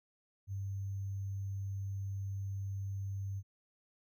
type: tone with sample-and-hold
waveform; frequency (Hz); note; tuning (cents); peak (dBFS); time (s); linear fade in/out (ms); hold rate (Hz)
sine; 98; G2; 0; -36; 0.47-3.43; 50; 6300
effects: none